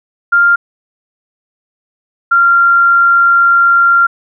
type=tone pair in turn; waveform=sine; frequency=1396.9 / 1384 Hz; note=F6 / F6; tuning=0 / -16 cents; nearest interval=unison; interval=16 cents; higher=first; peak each=-5 dBFS; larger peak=neither; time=0.32-0.56 / 2.31-4.07 s; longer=second; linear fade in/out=10 ms; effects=none